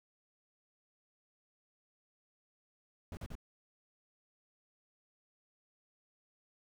brown noise bursts, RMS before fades -43 dBFS, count 3, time 3.12-3.353 s, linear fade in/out 2 ms, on 51 ms, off 40 ms, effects none

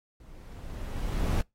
brown noise with level ramp, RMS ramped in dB -50 to -24 dBFS, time 0.2-1.41 s, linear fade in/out 2 ms, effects noise-tail reverb RT60 0.2 s tail -25 dB re dry + AAC 48 kbps

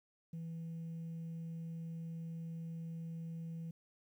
sine tone, 164.81 Hz, E3, in tune, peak -39 dBFS, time 0.33-3.71 s, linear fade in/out 5 ms, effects tanh soft clip ceiling -40 dBFS + 12-bit

